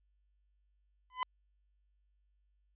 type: tone with exponential growth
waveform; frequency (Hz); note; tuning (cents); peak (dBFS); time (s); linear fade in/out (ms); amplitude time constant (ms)
40% pulse; 1012; B5; +42; -27; 1.1-1.23; 1; 28
effects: added 50 Hz sine -70 dBFS peak until 2.75 s + resampled to 8000 Hz